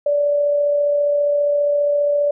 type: tone with amplitude modulation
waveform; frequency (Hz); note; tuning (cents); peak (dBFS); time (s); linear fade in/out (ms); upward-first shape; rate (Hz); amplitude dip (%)
sine; 580; D5; -22; -13; 0.06-2.31; 5; sine; 34.9; 25
effects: none